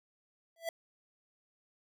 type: tone with exponential growth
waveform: square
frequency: 664 Hz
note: E5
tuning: 12 cents sharp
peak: -31 dBFS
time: 0.56-0.69 s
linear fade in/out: 2 ms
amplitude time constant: 27 ms
effects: none